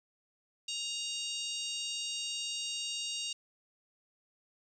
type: harmonic tone with a mistuned harmonic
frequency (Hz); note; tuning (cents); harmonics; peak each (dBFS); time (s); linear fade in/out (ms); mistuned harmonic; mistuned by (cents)
938; A#5; +11; 3 / 4 / 5 / 6 / 7 / 8 / 9; -39 / -41 / -43 / -45 / -46 / -47 / -48; 0.68-3.33; 5; 5; -29
effects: 11-bit